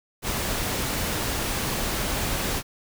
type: noise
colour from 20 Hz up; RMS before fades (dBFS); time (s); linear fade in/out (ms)
pink; -27; 0.22-2.63; 50
effects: none